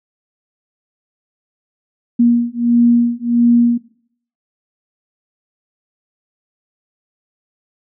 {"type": "beating tone pair", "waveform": "sine", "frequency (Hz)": [236.7, 238.2], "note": ["A#3", "A#3"], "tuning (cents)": [27, 38], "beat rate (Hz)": 1.5, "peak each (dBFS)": -13, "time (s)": [2.19, 3.78], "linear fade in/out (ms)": 10, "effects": ["noise-tail reverb RT60 0.6 s tail -18 dB re dry"]}